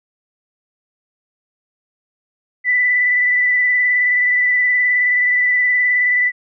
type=tone with vibrato; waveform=sine; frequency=1983 Hz; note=B6; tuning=7 cents sharp; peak=-12 dBFS; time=2.64-6.32 s; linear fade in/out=50 ms; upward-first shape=sine; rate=19 Hz; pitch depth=20 cents each way; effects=none